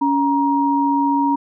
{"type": "tone pair together", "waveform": "sine", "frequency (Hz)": [280.5, 943.5], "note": ["C#4", "A#5"], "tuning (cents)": [21, 21], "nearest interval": "octave + major sixth", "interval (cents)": 2100, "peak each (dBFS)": -17, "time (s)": [0.01, 1.36], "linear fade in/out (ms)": 10, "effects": []}